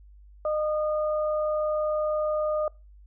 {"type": "tone pair together", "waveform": "sine", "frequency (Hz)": [611, 1222.9], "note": ["D#5", "D#6"], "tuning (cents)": [-32, -30], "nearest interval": "octave", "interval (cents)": 1202, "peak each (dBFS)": [-24, -33], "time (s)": [0.45, 2.68], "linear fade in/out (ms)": 2, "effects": ["noise-tail reverb RT60 0.3 s tail -25 dB re dry", "added 50 Hz sine -48 dBFS peak until 3.06 s"]}